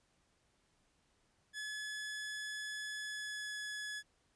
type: tone with pitch glide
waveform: sawtooth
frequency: 1708 to 1698.2 Hz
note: G#6 to G#6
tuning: +48 to +38 cents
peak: -37 dBFS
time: 1.53-4.03 s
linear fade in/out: 50 ms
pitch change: -10 cents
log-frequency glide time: 3-3.54 s
effects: pink hiss -75 dBFS RMS until 4.35 s + resampled to 22050 Hz